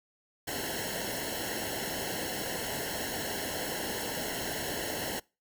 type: noise with comb filter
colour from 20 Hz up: pink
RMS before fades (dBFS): -35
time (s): 0.47-5.2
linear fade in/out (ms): 10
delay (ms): 0.83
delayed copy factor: -0.9
effects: noise-tail reverb RT60 0.3 s tail -25 dB re dry